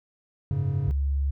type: chord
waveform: triangle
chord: F# suspended second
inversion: none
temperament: just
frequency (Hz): 92.5 / 104.06 / 138.75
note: F#2 / G#2 / C#3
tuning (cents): 0 / +4 / +2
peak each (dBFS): -28 / -27 / -24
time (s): 0.51-0.91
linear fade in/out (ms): 0
type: tone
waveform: sine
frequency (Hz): 69.6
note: C#2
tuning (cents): +8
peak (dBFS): -22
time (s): 0.87-1.31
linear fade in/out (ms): 10
effects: none